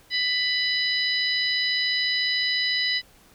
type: harmonic tone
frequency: 994 Hz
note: B5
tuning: 11 cents sharp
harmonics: 2 / 3 / 4 / 5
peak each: -26 / -30 / -26 / -28 dBFS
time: 0.1-3.02 s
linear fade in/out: 50 ms
effects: pink hiss -55 dBFS RMS until 3.34 s

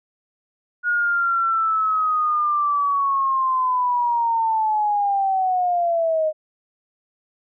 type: linear sweep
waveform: sine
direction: down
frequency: 1446 to 616 Hz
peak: -17 dBFS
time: 0.83-6.33 s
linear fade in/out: 50 ms
effects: none

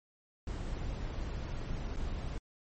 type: noise with dropouts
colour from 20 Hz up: brown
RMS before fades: -37 dBFS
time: 0.47-2.38 s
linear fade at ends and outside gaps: 2 ms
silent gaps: 1.963-1.969 s
effects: MP3 32 kbps

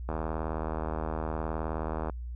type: click train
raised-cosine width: 1 ms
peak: -19 dBFS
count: 160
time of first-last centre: 0.09-2.098 s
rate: 79.2 Hz
effects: added 60 Hz sine -35 dBFS peak until 2.35 s

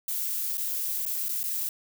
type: noise with dropouts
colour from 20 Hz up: violet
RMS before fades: -30 dBFS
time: 0.08-1.69 s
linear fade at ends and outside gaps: 2 ms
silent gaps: 0.573-0.579 / 1.054-1.062 / 1.285-1.291 / 1.432-1.438 s
effects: none

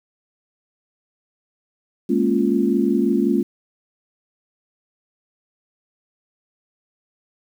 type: chord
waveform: sine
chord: Bb minor seventh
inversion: third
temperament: equal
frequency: 207.7 / 233.1 / 277.2 / 349.2 Hz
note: Ab3 / Bb3 / Db4 / F4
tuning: 0 / 0 / 0 / 0 cents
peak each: -21 dBFS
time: 2.09-3.43 s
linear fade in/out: 10 ms
effects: 8-bit

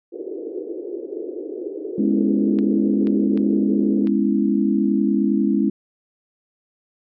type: band-pass noise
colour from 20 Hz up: white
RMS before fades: -30 dBFS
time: 0.12-4.07 s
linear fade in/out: 20 ms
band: 330 to 440 Hz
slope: 48 dB/octave
type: chord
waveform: sine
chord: C# minor seventh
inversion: second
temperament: equal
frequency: 207.7 / 246.9 / 277.2 / 329.6 Hz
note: G#3 / B3 / C#4 / E4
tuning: 0 / 0 / 0 / 0 cents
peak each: -19 / -25 / -21 / -22 dBFS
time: 1.98-5.7 s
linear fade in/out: 5 ms
type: clicks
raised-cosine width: 0.3 ms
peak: -22 dBFS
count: 4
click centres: 2.588 / 3.071 / 3.375 / 4.072 s
effects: none

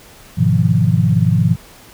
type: chord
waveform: sine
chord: F half-diminished seventh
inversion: first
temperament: just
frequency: 104.77 / 125.72 / 157.15 / 174.61 Hz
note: Ab2 / Cb3 / Eb3 / F3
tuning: +16 / +31 / +18 / 0 cents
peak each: -16 dBFS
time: 0.37-1.56 s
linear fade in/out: 20 ms
effects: pink hiss -42 dBFS RMS until 1.93 s

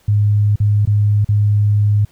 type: tone with dropouts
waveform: sine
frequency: 103.83 Hz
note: G#2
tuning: in tune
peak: -10 dBFS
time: 0.08-2.05 s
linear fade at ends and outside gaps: 5 ms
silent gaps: 0.558-0.601 / 0.854-0.873 / 1.247-1.288 s
effects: pink hiss -54 dBFS RMS until 2.11 s

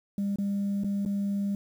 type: tone with dropouts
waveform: sine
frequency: 200.2 Hz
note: G3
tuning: 37 cents sharp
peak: -24 dBFS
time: 0.18-1.55 s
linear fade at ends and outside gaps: 2 ms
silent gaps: 0.359-0.385 / 0.836-0.844 / 1.051-1.06 s
effects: tanh soft clip ceiling -24 dBFS + 9-bit

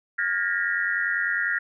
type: tone cluster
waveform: sine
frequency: 1417 / 1631 / 1819 / 1909 Hz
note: F6 / G#6 / A#6 / A#6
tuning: +25 / -32 / -43 / +41 cents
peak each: -28 dBFS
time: 0.18-1.59 s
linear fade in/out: 10 ms
effects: none

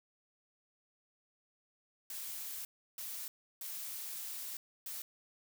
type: noise bursts at uneven times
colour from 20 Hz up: blue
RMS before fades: -43 dBFS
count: 4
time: 2.1-2.65 / 2.98-3.28 / 3.61-4.57 / 4.86-5.02 s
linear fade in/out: 2 ms
effects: none

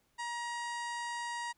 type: harmonic tone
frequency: 949 Hz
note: A#5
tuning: 31 cents sharp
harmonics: 1 / 2 / 3 / 4 / 5 / 6 / 7 / 8 / 9 / 10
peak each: -38 / -41 / -51 / -52 / -51 / -57 / -54 / -53 / -58 / -59 dBFS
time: 0.18-1.53 s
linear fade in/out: 20 ms
effects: pink hiss -74 dBFS RMS until 1.57 s

